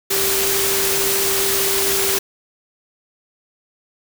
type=tone in noise; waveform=sine; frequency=392 Hz; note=G4; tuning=in tune; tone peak=-23 dBFS; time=0.1-2.19 s; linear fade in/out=10 ms; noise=white; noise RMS=-19 dBFS; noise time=0.1-2.19 s; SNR=-7 dB; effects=none